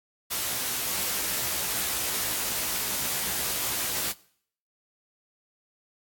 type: noise with comb filter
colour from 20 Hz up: white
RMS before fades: -29 dBFS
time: 0.3-4.13 s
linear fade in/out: 20 ms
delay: 16 ms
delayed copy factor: +0.95
effects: noise-tail reverb RT60 0.6 s tail -21 dB re dry + AAC 64 kbps